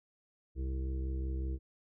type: harmonic tone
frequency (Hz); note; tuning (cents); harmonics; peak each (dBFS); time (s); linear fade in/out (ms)
65.41; C2; 0; 1 / 2 / 3 / 5 / 6 / 7; -33 / -47 / -51 / -45 / -53 / -54; 0.55-1.59; 50
effects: none